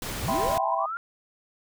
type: noise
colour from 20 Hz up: pink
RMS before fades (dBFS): -33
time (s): 0.02-0.58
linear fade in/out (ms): 2
type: linear sweep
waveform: sine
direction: up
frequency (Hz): 61.7 to 1417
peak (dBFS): -29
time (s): 0.22-0.97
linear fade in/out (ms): 0
type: chord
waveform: sine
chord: C major seventh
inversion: first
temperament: equal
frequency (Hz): 659.3 / 784 / 987.8 / 1046.5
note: E5 / G5 / B5 / C6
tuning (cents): 0 / 0 / 0 / 0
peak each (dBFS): -29 / -29 / -30 / -31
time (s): 0.28-0.86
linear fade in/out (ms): 5
effects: none